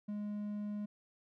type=tone; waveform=triangle; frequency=207.7 Hz; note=G#3; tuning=in tune; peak=-35 dBFS; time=0.08-0.86 s; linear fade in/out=10 ms; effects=none